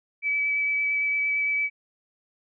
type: tone with vibrato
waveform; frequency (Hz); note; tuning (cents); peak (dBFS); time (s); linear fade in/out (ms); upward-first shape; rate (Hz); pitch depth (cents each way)
sine; 2295; D7; -40; -22; 0.22-1.7; 50; sine; 8.8; 10
effects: none